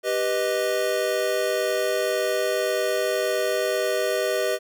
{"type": "chord", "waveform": "square", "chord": "G augmented", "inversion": "none", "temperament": "equal", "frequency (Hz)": [392, 493.9, 622.3], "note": ["G4", "B4", "D#5"], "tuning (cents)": [0, 0, 0], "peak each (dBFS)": [-28, -27, -26], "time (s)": [0.03, 4.59], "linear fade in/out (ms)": 50, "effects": []}